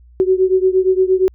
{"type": "beating tone pair", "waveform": "sine", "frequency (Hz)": [371.9, 380.5], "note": ["F#4", "F#4"], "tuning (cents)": [9, 48], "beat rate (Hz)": 8.6, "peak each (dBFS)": [-13, -15], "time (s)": [0.2, 1.28], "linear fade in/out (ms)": 0, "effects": ["added 60 Hz sine -42 dBFS peak until 1.34 s"]}